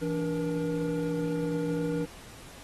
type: tone cluster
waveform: triangle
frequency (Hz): 166.5 / 290.3 / 475.3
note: E3 / D4 / A#4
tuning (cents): +18 / -20 / +34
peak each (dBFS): -30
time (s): 0.01-2.06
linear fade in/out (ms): 20
effects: pink hiss -49 dBFS RMS until 2.63 s + AAC 32 kbps